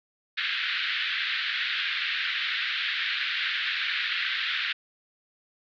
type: band-pass noise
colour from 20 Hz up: pink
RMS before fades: -29 dBFS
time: 0.37-4.73 s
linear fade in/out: 10 ms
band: 1500 to 4000 Hz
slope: 48 dB/octave
effects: none